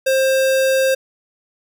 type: tone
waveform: square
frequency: 530 Hz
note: C5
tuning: 22 cents sharp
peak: -14 dBFS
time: 0.06-0.95 s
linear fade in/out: 10 ms
effects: none